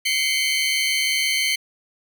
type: tone cluster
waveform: 30% pulse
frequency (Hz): 2083 / 2229 / 3073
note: C7 / C#7 / G7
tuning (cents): -8 / +9 / -35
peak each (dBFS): -21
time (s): 0.05-1.56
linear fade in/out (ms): 10
effects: none